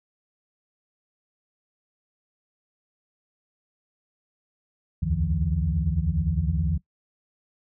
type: tone cluster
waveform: sine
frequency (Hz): 68 / 78.3 / 87.7 / 151.9 / 169.5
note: C#2 / D#2 / F2 / D#3 / E3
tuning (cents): -33 / +11 / +8 / -41 / +49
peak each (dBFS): -28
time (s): 5.02-6.78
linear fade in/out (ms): 10
effects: noise-tail reverb RT60 0.1 s tail -20 dB re dry + tanh soft clip ceiling -10 dBFS